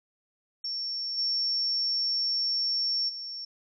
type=tone with level steps; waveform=sine; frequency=5460 Hz; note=F8; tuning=40 cents flat; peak=-30 / -25 / -35 dBFS; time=0.64-3.45 s; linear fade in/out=5 ms; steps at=1.17 / 3.08 s; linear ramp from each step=20 ms; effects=none